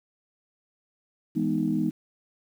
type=chord; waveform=sine; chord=E major seventh; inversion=none; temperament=equal; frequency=164.81 / 207.7 / 246.9 / 311.1 Hz; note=E3 / G#3 / B3 / D#4; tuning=0 / 0 / 0 / 0 cents; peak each=-30 / -28 / -28 / -27 dBFS; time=1.35-1.91 s; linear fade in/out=20 ms; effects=tanh soft clip ceiling -12 dBFS + 9-bit